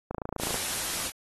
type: click train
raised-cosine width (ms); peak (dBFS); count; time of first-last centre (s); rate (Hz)
1; -18; 13; 0.11-0.543; 27.7
type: noise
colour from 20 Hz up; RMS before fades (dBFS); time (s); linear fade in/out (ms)
white; -31; 0.38-1.12; 50
effects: AAC 32 kbps